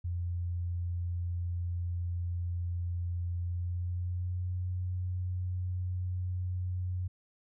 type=tone with pitch glide; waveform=sine; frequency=87.31 to 90.81 Hz; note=F2 to F#2; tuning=0 to -32 cents; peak=-31 dBFS; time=0.04-7.08 s; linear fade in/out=10 ms; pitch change=+68 cents; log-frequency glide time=3.38-4.69 s; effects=none